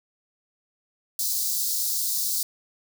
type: high-pass noise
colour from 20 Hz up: white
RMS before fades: -26 dBFS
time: 1.19-2.43 s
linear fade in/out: 2 ms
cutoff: 4100 Hz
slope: 48 dB/octave
effects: none